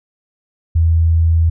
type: tone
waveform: sine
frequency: 82.2 Hz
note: E2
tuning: 4 cents flat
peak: -9 dBFS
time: 0.75-1.5 s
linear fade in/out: 10 ms
effects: none